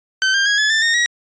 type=tone with pitch steps; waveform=sawtooth; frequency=1538 / 1594.1 / 1652.2 / 1712.4 / 1774.9 / 1839.6 / 1906.7 Hz; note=G6 / G6 / G#6 / A6 / A6 / A#6 / A#6; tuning=-33 / +29 / -9 / -47 / +15 / -23 / +39 cents; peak=-10 dBFS; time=0.22-1.06 s; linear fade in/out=0 ms; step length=120 ms; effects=resampled to 16000 Hz